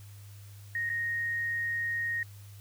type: tone with dropouts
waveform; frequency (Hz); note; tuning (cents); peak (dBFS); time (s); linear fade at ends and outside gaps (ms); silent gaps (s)
sine; 1864.7; A#6; 0; -29; 0.75-2.23; 2; 0.893-0.899
effects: added 101 Hz sine -46 dBFS peak until 2.6 s + white hiss -58 dBFS RMS until 2.6 s